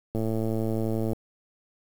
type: click train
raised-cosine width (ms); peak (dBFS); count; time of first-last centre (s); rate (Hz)
2; -16; 110; 0.15-1.132; 111
effects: 7-bit